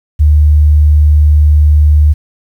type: tone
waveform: sine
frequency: 75 Hz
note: D2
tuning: 37 cents sharp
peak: -3 dBFS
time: 0.19-2.14 s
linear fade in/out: 20 ms
effects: 7-bit